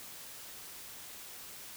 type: silence
effects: white hiss -48 dBFS RMS until 1.76 s